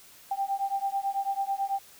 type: beating tone pair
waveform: sine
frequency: 784 / 793.1 Hz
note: G5 / G5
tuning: 0 / +20 cents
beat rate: 9.1 Hz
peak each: -30 dBFS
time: 0.31-1.79 s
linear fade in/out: 5 ms
effects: white hiss -53 dBFS RMS until 1.99 s